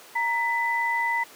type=tone pair together; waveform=sine; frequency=932 / 1995.5 Hz; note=A#5 / B6; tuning=-1 / +17 cents; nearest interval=octave + minor second; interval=1318 cents; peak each=-25 dBFS; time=0.15-1.24 s; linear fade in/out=10 ms; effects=pink hiss -47 dBFS RMS until 1.35 s + high-pass 400 Hz 12 dB/octave